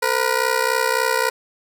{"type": "ring-modulated tone", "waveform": "15% pulse", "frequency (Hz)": 481.7, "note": "B4", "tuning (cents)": -43, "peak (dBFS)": -8, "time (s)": [0.02, 1.3], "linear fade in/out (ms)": 10, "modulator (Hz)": 31.8, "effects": []}